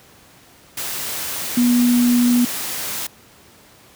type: tone in noise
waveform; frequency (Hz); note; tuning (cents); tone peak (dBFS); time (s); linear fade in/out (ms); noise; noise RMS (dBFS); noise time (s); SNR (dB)
sine; 243; B3; -28; -12; 1.57-2.45; 5; white; -26; 0.77-3.07; +11
effects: pink hiss -48 dBFS RMS until 3.95 s + high-pass 80 Hz 12 dB/octave